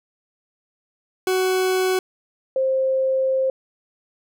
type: tone pair in turn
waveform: 40% pulse / sine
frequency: 373.1 / 527.6 Hz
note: F#4 / C5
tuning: +14 / +14 cents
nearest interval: tritone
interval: 600 cents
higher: second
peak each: -17 dBFS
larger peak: neither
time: 1.27-1.99 / 2.56-3.5 s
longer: second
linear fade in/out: 2 ms
effects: none